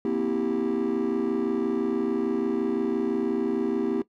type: chord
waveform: triangle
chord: C dominant seventh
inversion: third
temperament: just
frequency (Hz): 235.5 / 261.6 / 327 / 392.4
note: Bb3 / C4 / E4 / G4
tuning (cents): +18 / 0 / -14 / +2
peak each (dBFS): -26 / -27 / -25 / -25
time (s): 0.05-4.02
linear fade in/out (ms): 2
effects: noise-tail reverb RT60 0.1 s tail -17 dB re dry + tanh soft clip ceiling -17 dBFS